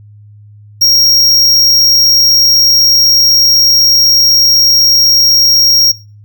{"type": "tone", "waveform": "square", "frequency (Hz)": 5588, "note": "F8", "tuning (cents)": 0, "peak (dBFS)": -5, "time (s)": [0.81, 5.92], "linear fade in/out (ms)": 10, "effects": ["noise-tail reverb RT60 0.3 s tail -19 dB re dry", "added 104 Hz sine -34 dBFS peak until 6.24 s"]}